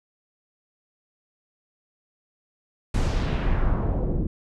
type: noise with low-pass filter sweep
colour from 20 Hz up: brown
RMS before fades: -23 dBFS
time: 2.94-4.27 s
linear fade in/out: 5 ms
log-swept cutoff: 9000 to 310 Hz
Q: 1.3
effects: none